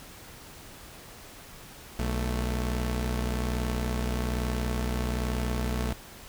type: tone pair together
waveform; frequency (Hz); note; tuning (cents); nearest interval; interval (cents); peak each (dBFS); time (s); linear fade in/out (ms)
sawtooth; 61.15 / 220.9; B1 / A3; -16 / +7; octave + minor seventh; 2223; -24 / -30; 1.99-5.93; 0
effects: pink hiss -47 dBFS RMS until 6.28 s